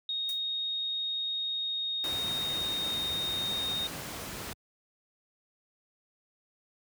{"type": "tone with pitch glide", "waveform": "sine", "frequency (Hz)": [3729, 3703], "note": ["A#7", "A#7"], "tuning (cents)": [0, -12], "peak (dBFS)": -30, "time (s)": [0.09, 3.87], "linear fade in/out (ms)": 2, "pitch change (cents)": -12, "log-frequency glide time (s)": [1.51, 2.96]}
{"type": "noise with exponential decay", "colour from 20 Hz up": "blue", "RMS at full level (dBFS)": -40, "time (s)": [0.29, 0.44], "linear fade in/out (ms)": 1, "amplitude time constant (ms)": 31}
{"type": "noise", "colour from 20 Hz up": "pink", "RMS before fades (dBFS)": -39, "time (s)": [2.04, 4.53], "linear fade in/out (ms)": 0}
{"effects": ["high-pass 80 Hz 12 dB/octave"]}